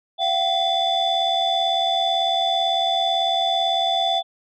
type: tone cluster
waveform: sine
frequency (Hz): 685 / 763 / 3478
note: F5 / G5 / A7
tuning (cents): -34 / -47 / -21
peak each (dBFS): -21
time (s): 0.18-4.23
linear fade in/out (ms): 50
effects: tanh soft clip ceiling -13 dBFS